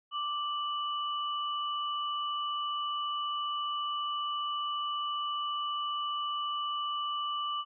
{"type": "tone pair together", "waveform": "sine", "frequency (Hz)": [1174.7, 2960], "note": ["D6", "F#7"], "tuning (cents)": [0, 0], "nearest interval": "octave + major third", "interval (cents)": 1600, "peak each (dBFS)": [-32, -37], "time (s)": [0.11, 7.65], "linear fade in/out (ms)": 50, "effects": []}